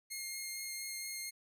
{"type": "tone with vibrato", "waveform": "10% pulse", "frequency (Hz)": 2135, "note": "C7", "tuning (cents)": 34, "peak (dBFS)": -31, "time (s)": [0.1, 1.31], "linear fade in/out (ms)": 20, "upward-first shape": "triangle", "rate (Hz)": 4.3, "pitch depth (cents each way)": 13, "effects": []}